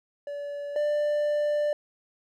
triangle tone pair in turn, 575 / 591.8 Hz, D5 / D5, -37 / +13 cents, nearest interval unison, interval 50 cents, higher second, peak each -30 / -21 dBFS, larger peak second, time 0.27-0.76 / 0.76-1.73 s, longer second, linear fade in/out 2 ms, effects none

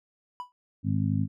triangle tone with exponential decay, 987.8 Hz, B5, in tune, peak -28 dBFS, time 0.4-0.52 s, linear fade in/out 0 ms, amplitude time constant 25 ms
harmonic tone, 51.91 Hz, G#1, in tune, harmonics 2 / 3 / 4 / 5, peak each -27 / -29 / -30 / -31 dBFS, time 0.83-1.28 s, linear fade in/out 50 ms
effects none

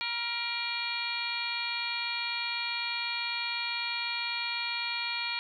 harmonic tone with a mistuned harmonic, 474 Hz, A#4, 29 cents sharp, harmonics 2 / 3 / 4 / 5 / 6 / 7 / 8 / 9, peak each -40 / -42 / -43 / -34 / -43 / -41 / -42 / -37 dBFS, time 0.01-5.39 s, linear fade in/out 0 ms, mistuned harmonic 3, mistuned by -35 cents, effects none

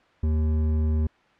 sine tone with hard clipping, 77.78 Hz, D#2, in tune, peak -22 dBFS, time 0.23-1.07 s, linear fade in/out 5 ms, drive 9 dB, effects white hiss -58 dBFS RMS until 1.39 s + low-pass 2000 Hz 12 dB/octave

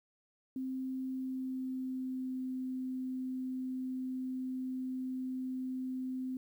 sine tone with pitch glide, 260.8 to 257.8 Hz, C4 to C4, -5 to -26 cents, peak -35 dBFS, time 0.56-6.37 s, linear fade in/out 2 ms, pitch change -21 cents, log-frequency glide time 1.05-2.47 s, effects 11-bit

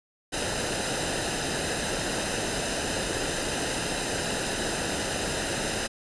pink noise with comb filter, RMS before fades -29 dBFS, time 0.32-5.88 s, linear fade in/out 20 ms, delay 0.89 ms, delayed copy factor -0.6, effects resampled to 24000 Hz

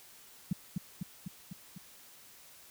sine tone with echo, 179.6 Hz, F3, 49 cents sharp, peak -26 dBFS, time 0.51-0.53 s, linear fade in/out 5 ms, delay 250 ms, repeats 5, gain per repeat -3 dB, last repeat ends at 1.78 s, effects white hiss -56 dBFS RMS until 2.7 s

